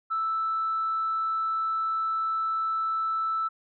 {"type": "tone", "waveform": "sine", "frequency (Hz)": 1318.5, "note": "E6", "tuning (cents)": 0, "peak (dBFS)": -24, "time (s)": [0.1, 3.49], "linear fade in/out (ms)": 20, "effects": ["tanh soft clip ceiling -20 dBFS"]}